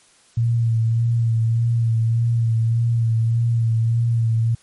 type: tone with vibrato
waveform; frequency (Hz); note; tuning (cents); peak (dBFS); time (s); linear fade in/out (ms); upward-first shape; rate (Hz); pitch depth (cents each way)
sine; 115.2; A#2; -20; -15; 0.37-4.55; 5; sine; 1.7; 32
effects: white hiss -54 dBFS RMS until 4.62 s + MP3 48 kbps